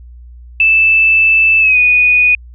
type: tone with pitch glide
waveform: sine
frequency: 2637 to 2475 Hz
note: E7 to D#7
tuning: 0 to -10 cents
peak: -6 dBFS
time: 0.6-2.35 s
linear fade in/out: 2 ms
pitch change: -110 cents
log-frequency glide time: 1.6-1.78 s
effects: added 60 Hz sine -32 dBFS peak until 2.54 s